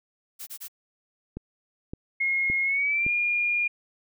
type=noise bursts; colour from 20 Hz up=blue; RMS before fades=-38 dBFS; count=3; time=0.39-0.683 s; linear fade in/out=20 ms; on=81 ms; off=25 ms
type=click train; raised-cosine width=3 ms; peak=-21 dBFS; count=4; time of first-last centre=1.37-3.065 s; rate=1.77 Hz
type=tone with pitch glide; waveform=sine; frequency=2155 to 2419 Hz; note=C#7 to D#7; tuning=-49 to -49 cents; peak=-22 dBFS; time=2.2-3.68 s; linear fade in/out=10 ms; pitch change=+200 cents; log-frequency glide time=2.64-3.11 s
effects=none